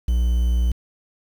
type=tone with quantisation; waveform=triangle; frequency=59.5 Hz; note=A#1; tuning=36 cents sharp; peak=-14 dBFS; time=0.08-0.72 s; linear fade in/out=5 ms; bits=7; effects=none